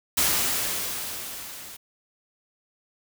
white noise with level ramp, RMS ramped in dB -21 to -42 dBFS, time 0.17-1.77 s, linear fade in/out 10 ms, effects none

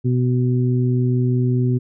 harmonic tone, 124.8 Hz, B2, 19 cents sharp, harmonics 1 / 2 / 3, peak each -16 / -22 / -26 dBFS, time 0.04-1.79 s, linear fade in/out 20 ms, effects none

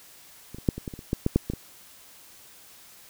clicks, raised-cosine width 3 ms, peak -25 / -27 / -7 / -21 / -19 / -24 / -27 / -11 / -9 / -6 / -15 / -19 dBFS, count 12, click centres 0.546 / 0.585 / 0.688 / 0.78 / 0.878 / 0.938 / 0.991 / 1.131 / 1.264 / 1.36 / 1.5 / 1.536 s, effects white hiss -51 dBFS RMS until 3.09 s

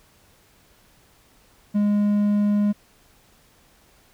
triangle tone, 206.3 Hz, G#3, 11 cents flat, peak -15 dBFS, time 1.74-2.73 s, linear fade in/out 20 ms, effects pink hiss -57 dBFS RMS until 4.13 s

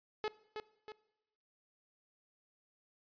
sawtooth tone with echo, 428.2 Hz, A4, 47 cents flat, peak -30 dBFS, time 0.24-0.28 s, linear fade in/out 0 ms, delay 320 ms, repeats 2, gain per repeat -6 dB, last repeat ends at 0.92 s, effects noise-tail reverb RT60 0.9 s tail -20 dB re dry + resampled to 11025 Hz

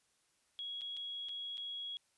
sine tone with dropouts, 3322 Hz, G#7, in tune, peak -40 dBFS, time 0.59-1.97 s, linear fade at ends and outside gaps 0 ms, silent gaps 0.81-0.817 / 0.967-0.971 / 1.286-1.292 / 1.572-1.579 s, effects white hiss -75 dBFS RMS until 2.17 s + resampled to 24000 Hz

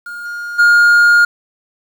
triangle tone with level steps, 1420 Hz, F6, 28 cents sharp, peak -23 / -20 / -4 dBFS, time 0.06-1.25 s, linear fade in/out 5 ms, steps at 0.24 / 0.58 s, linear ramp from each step 20 ms, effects 7-bit

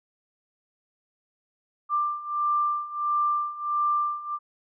sine beating tone pair, 1184 / 1185.5 Hz, D6 / D6, +14 / +16 cents, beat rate 1.5 Hz, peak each -28 / -25 dBFS, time 1.89-4.39 s, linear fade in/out 50 ms, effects none

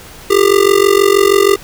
square tone with amplitude modulation, 398.8 Hz, G4, 30 cents sharp, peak -4 dBFS, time 0.3-1.56 s, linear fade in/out 10 ms, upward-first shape sine, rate 46.3 Hz, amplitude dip 90%, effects pink hiss -35 dBFS RMS until 1.63 s

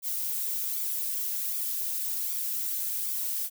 violet noise with flanger, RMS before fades -31 dBFS, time 0.02-3.5 s, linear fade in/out 50 ms, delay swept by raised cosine 0.85 to 3.65 ms, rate 1.3 Hz, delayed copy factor +0.6, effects none

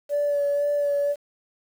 sine tone with vibrato, 576 Hz, D5, 34 cents flat, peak -19 dBFS, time 0.09-1.16 s, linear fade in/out 50 ms, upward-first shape sine, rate 2 Hz, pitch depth 17 cents each way, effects tanh soft clip ceiling -17 dBFS + 8-bit

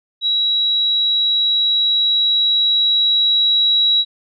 sine tone with level ramp, 3880 Hz, B7, 31 cents flat, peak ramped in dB -14 to -11 dBFS, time 0.21-4.05 s, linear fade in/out 50 ms, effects none

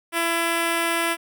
5% pulse tone with notch filter, 335.2 Hz, E4, 29 cents sharp, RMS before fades -23 dBFS, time 0.12-1.17 s, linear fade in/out 50 ms, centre 4200 Hz, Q 1.6, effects none

